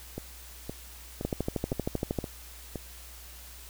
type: two click trains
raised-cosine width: 2 ms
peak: -15 / -21 dBFS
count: 13 / 6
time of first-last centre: 1.25-2.188 / 0.18-2.757 s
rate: 12.8 / 1.94 Hz
effects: added 60 Hz sine -48 dBFS peak until 3.69 s + white hiss -49 dBFS RMS until 3.69 s